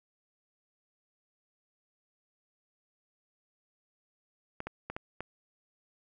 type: clicks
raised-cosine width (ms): 0.5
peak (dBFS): -22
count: 5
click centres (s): 4.604 / 4.67 / 4.9 / 4.965 / 5.206
effects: none